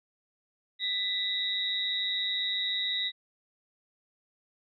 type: tone cluster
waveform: sine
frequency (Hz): 1989 / 3667 / 3863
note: B6 / A#7 / B7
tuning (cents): +12 / -29 / -39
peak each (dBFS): -36 / -33 / -30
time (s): 0.79-3.12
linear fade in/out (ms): 50
effects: none